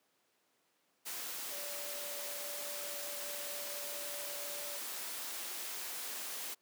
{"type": "tone in noise", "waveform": "sine", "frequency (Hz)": 580, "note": "D5", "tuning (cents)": -22, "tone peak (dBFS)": -48, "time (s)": [1.51, 4.79], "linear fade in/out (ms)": 20, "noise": "white", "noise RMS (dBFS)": -42, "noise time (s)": [1.05, 6.55], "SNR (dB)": -9, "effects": ["pink hiss -75 dBFS RMS until 6.61 s", "high-pass 300 Hz 12 dB/octave"]}